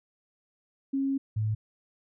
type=tone pair in turn; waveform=sine; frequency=272.3 / 108.06 Hz; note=C#4 / A2; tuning=-31 / -31 cents; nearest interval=octave + major third; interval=1600 cents; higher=first; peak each=-25 dBFS; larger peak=neither; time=0.93-1.18 / 1.36-1.55 s; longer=first; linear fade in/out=10 ms; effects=none